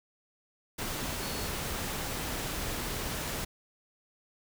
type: tone in noise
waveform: sine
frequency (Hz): 4400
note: C#8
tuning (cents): -14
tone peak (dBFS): -45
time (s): 1.22-1.48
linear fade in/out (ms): 10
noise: pink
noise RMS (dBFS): -35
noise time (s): 0.78-3.45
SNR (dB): -13
effects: none